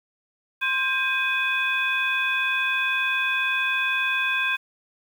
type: tone cluster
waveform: sine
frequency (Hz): 1050 / 1594 / 2509 / 3436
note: C6 / G6 / D#7 / A7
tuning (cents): +6 / +28 / +14 / -42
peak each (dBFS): -31 / -25 / -24 / -32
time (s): 0.61-4.57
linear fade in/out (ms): 20
effects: 8-bit